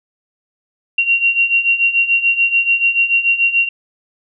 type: beating tone pair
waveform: sine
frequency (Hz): 2749 / 2755.9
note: F7 / F7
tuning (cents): -28 / -24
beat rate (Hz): 6.9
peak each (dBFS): -17 / -13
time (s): 0.98-3.69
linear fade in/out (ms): 5
effects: none